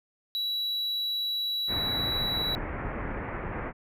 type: tone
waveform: triangle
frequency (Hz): 3916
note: B7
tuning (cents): -15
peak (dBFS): -26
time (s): 0.35-2.55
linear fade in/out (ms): 0
type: low-pass noise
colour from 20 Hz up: pink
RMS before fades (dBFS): -34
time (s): 1.67-3.73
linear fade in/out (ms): 50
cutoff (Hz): 2200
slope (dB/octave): 48
effects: none